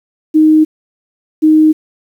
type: tone pair in turn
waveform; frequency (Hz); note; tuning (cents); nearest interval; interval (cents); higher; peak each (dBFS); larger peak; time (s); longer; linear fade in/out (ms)
sine; 311.1 / 311.1; D#4 / D#4; 0 / 0; unison; 0; neither; -4; neither; 0.34-0.65 / 1.42-1.73; neither; 20
effects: 7-bit